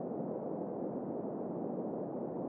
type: band-pass noise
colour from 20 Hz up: pink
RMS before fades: -39 dBFS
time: 0-2.48 s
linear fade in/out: 2 ms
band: 190 to 660 Hz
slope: 24 dB/octave
effects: none